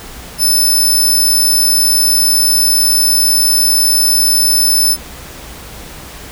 15% pulse tone, 5274 Hz, E8, in tune, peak -3 dBFS, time 0.38-4.97 s, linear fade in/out 50 ms, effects added 60 Hz sine -37 dBFS peak until 6.31 s + pink hiss -32 dBFS RMS until 6.31 s

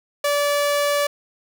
sawtooth tone, 578 Hz, D5, 28 cents flat, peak -14 dBFS, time 0.24-1.07 s, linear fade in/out 5 ms, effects none

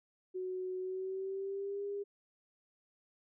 sine tone with pitch glide, 370 to 403.5 Hz, F#4 to G#4, 0 to -50 cents, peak -36 dBFS, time 0.34-2.04 s, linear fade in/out 20 ms, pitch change +150 cents, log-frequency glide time 0.79-1.84 s, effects none

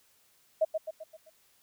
sine tone with echo, 634 Hz, D#5, 32 cents sharp, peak -21 dBFS, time 0.61-0.65 s, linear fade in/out 10 ms, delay 130 ms, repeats 5, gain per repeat -6 dB, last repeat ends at 1.3 s, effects white hiss -66 dBFS RMS until 1.62 s

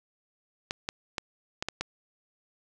clicks, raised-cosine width 0.2 ms, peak -13 dBFS, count 6, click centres 0.709 / 0.889 / 1.182 / 1.625 / 1.686 / 1.81 s, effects 8-bit

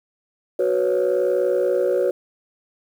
sine chord, F# suspended fourth, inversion none, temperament equal, 370 / 493.9 / 554.4 Hz, F#4 / B4 / C#5, 0 / 0 / 0 cents, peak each -20 dBFS, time 0.59-2.11 s, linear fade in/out 5 ms, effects tanh soft clip ceiling -12 dBFS + 8-bit

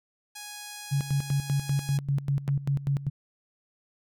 5% pulse tone, 830.6 Hz, G#5, in tune, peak -27 dBFS, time 0.35-1.98 s, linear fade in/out 10 ms
sine tone with tremolo, 139.8 Hz, C#3, 15 cents sharp, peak -22 dBFS, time 0.91-3.1 s, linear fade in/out 20 ms, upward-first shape square, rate 5.1 Hz, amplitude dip 80%
click, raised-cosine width 0.5 ms, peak -28 dBFS, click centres 2.489 s
effects none

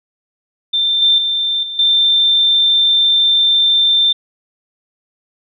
sine tone with level steps, 3574 Hz, A7, 26 cents sharp, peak -12 / -8 / -14 / -22 / -9 dBFS, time 0.73-4.13 s, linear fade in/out 10 ms, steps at 1.02 / 1.18 / 1.63 / 1.79 s, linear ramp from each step 2 ms, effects none

